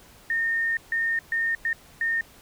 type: tone bursts at uneven times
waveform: sine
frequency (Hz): 1829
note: A#6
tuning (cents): -33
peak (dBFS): -22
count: 5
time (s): 0.3-0.77 / 0.92-1.19 / 1.32-1.55 / 1.65-1.73 / 2.01-2.21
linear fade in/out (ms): 2
effects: pink hiss -52 dBFS RMS until 2.41 s